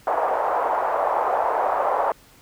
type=band-pass noise; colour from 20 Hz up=white; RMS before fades=-22 dBFS; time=0.07-2.12 s; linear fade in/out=2 ms; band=560 to 940 Hz; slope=24 dB/octave; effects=pink hiss -52 dBFS RMS until 2.41 s